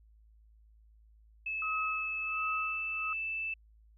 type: tone with pitch glide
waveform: sine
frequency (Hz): 2607 to 2640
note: E7 to E7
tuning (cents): -20 to +2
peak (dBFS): -33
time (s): 1.46-3.54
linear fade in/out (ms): 5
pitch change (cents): +22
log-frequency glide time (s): 2.21-2.39
type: tone with tremolo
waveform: sine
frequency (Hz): 1272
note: D#6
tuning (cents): +38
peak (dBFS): -32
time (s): 1.62-3.13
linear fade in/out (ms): 2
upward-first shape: sine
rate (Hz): 1.4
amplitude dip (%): 85
effects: added 54 Hz sine -58 dBFS peak until 3.97 s